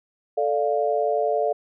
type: chord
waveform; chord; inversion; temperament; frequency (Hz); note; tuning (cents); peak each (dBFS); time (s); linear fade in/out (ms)
sine; D minor; second; equal; 440 / 587.3 / 698.5; A4 / D5 / F5; 0 / 0 / 0; -24; 0.37-1.53; 10
effects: none